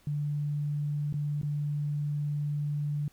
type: tone with dropouts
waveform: sine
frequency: 146.83 Hz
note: D3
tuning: in tune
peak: -28 dBFS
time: 0.07-3.08 s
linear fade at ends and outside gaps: 2 ms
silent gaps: 1.127-1.14 / 1.415-1.431 s
effects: pink hiss -63 dBFS RMS until 3.12 s